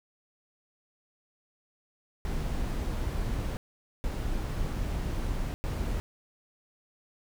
brown noise bursts at uneven times, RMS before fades -31 dBFS, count 3, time 2.25-3.57 / 4.04-5.54 / 5.64-6 s, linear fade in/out 0 ms, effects none

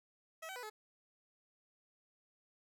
15% pulse tone with pitch steps, 645 / 763 / 493.7 / 429 Hz, E5 / G5 / B4 / A4, -38 / -47 / -1 / -44 cents, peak -38 dBFS, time 0.42-0.7 s, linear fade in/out 10 ms, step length 70 ms, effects none

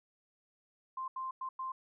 sine tone bursts at uneven times, 1046.5 Hz, C6, in tune, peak -36 dBFS, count 4, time 0.97-1.08 / 1.16-1.31 / 1.41-1.49 / 1.59-1.72 s, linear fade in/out 5 ms, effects none

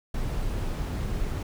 brown noise, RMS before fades -29 dBFS, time 0.14-1.43 s, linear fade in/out 5 ms, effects none

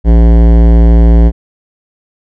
sine tone with hard clipping, 57 Hz, A#1, 38 cents flat, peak -4 dBFS, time 0.04-1.32 s, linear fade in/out 50 ms, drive 17 dB, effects none

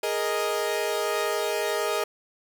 sawtooth chord, Ab suspended second, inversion none, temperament equal, 415.3 / 466.2 / 622.3 Hz, Ab4 / Bb4 / Eb5, 0 / 0 / 0 cents, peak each -25 / -26 / -25 dBFS, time 0.03-2.04 s, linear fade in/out 5 ms, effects none

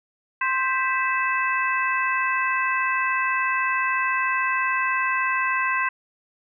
harmonic tone with a mistuned harmonic, 523.3 Hz, C5, in tune, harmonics 2 / 3 / 4 / 5, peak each -24 / -26 / -27 / -28 dBFS, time 0.41-5.89 s, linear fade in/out 5 ms, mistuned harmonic 4, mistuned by -96 cents, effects none

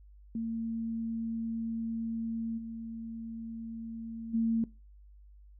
sine tone with level steps, 227.2 Hz, A#3, 44 cents flat, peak -31 / -37 / -25 dBFS, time 0.35-4.64 s, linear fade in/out 2 ms, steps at 2.57 / 4.33 s, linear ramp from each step 20 ms, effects noise-tail reverb RT60 0.3 s tail -22 dB re dry + added 50 Hz sine -52 dBFS peak until 5.59 s

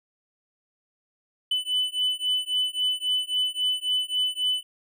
triangle beating tone pair, 3000 / 3003.7 Hz, F#7 / F#7, +23 / +25 cents, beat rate 3.7 Hz, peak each -25 / -25 dBFS, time 1.51-4.63 s, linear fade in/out 5 ms, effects none

